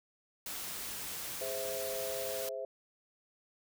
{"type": "noise", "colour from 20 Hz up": "white", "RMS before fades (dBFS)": -41, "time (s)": [0.46, 2.49], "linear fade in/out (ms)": 2}
{"type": "chord", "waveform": "sine", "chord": "Ab augmented", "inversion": "none", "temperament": "equal", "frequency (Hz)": [415.3, 523.3, 659.3], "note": ["Ab4", "C5", "E5"], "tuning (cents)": [0, 0, 0], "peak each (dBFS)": [-44, -39, -41], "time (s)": [1.41, 2.65], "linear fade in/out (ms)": 2}
{"effects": []}